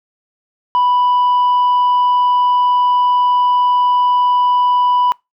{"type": "tone with tanh clipping", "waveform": "triangle", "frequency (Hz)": 987.8, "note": "B5", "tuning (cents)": 0, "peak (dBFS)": -11, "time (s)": [0.75, 5.12], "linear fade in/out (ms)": 0, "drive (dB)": 7, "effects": ["noise-tail reverb RT60 0.2 s tail -24 dB re dry"]}